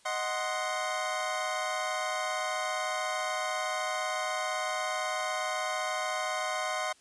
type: chord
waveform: 25% pulse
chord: C diminished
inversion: first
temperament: equal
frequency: 622.3 / 740 / 1046.5 Hz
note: Eb5 / Gb5 / C6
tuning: 0 / 0 / 0 cents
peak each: -31 dBFS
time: 0.05-6.93 s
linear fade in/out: 10 ms
effects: white hiss -62 dBFS RMS until 7 s + resampled to 22050 Hz